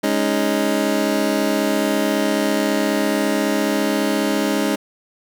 25% pulse chord, Ab suspended fourth, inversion none, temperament just, 207.7 / 276.9 / 311.5 Hz, Ab3 / Db4 / Eb4, 0 / -2 / +2 cents, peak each -18 dBFS, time 0.03-4.76 s, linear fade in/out 10 ms, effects none

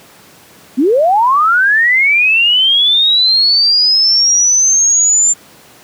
sine linear sweep, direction up, 230 to 7260 Hz, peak -7 dBFS, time 0.77-5.34 s, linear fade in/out 20 ms, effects pink hiss -41 dBFS RMS until 5.83 s + high-pass 150 Hz 12 dB/octave

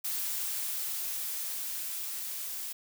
blue noise with level ramp, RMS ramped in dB -33 to -38 dBFS, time 0.04-2.73 s, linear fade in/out 10 ms, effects none

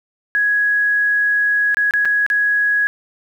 sine tone with dropouts, 1668 Hz, G#6, 7 cents sharp, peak -13 dBFS, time 0.35-2.87 s, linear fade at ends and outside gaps 0 ms, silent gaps 1.745-1.77 / 1.909-1.937 / 2.05-2.055 / 2.264-2.301 s, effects 8-bit

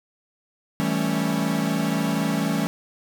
45% pulse chord, A dominant seventh, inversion second, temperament equal with one note detuned, 163.11 / 196 / 220 / 277.2 Hz, E3 / G3 / A3 / C#4, -18 / 0 / 0 / 0 cents, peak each -27 dBFS, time 0.8-2.67 s, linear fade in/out 0 ms, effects none

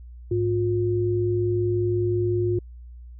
sine tone pair together, 105.63 / 355.3 Hz, G#2 / F4, +30 / +30 cents, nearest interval octave + major sixth, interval 2100 cents, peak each -24 / -22 dBFS, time 0.31-2.59 s, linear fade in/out 5 ms, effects added 60 Hz sine -39 dBFS peak until 3.19 s

